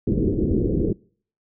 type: low-pass noise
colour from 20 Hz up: white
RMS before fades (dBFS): -21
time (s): 0.07-0.93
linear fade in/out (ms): 5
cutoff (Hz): 420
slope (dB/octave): 48
effects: noise-tail reverb RT60 0.5 s tail -25 dB re dry